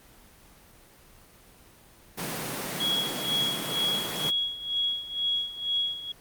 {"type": "high-pass noise", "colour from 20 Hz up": "pink", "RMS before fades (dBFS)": -33, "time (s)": [2.17, 4.31], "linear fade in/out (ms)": 20, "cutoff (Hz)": 130, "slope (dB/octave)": 48}
{"type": "tone with tremolo", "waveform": "sine", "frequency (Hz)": 3326, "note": "G#7", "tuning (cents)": 2, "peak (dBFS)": -23, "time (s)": [2.8, 6.12], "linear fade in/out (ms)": 5, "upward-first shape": "sine", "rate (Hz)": 2.1, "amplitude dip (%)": 80}
{"effects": ["pink hiss -54 dBFS RMS until 6.2 s", "Opus 24 kbps"]}